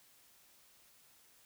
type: silence
effects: white hiss -65 dBFS RMS until 1.45 s